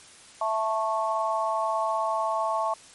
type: chord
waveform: sine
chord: A major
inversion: second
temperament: just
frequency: 660 / 880 / 1100 Hz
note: E5 / A5 / C#6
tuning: +2 / 0 / -14 cents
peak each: -28 dBFS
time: 0.41-2.74 s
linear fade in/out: 5 ms
effects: white hiss -50 dBFS RMS until 2.94 s + MP3 48 kbps